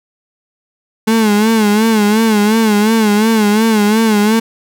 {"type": "tone with vibrato", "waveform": "35% pulse", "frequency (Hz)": 215.7, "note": "A3", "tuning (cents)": -34, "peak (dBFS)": -7, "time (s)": [1.07, 4.4], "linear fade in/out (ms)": 10, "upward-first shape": "sine", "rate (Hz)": 2.8, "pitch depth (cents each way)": 87, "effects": []}